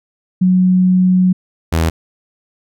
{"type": "tone pair in turn", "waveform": ["sine", "sawtooth"], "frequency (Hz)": [183.8, 81.61], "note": ["F#3", "E2"], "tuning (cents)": [-11, -17], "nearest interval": "octave + major second", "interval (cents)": 1406, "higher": "first", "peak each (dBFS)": -8, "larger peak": "neither", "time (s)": [[0.41, 1.33], [1.72, 1.9]], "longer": "first", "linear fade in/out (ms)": 10, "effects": []}